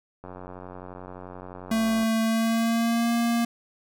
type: click train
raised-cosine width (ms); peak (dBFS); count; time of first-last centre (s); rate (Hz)
1; -26; 165; 0.24-2.032; 91.5
type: tone with pitch glide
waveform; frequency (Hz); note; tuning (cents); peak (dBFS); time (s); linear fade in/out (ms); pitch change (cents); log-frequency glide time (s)
square; 223.6 to 234; A3 to A#3; +28 to +7; -22; 1.71-3.45; 5; +79; 2.23-3.12
effects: none